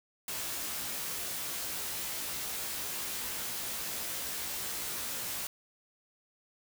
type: noise with comb filter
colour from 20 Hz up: white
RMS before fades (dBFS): -37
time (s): 0.28-5.47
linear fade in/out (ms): 2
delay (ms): 17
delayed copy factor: +0.8
effects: none